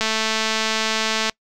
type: click train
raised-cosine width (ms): 0.2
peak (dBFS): -4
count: 284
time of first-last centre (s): 0.01-1.296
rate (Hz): 220
effects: noise-tail reverb RT60 0.1 s tail -25 dB re dry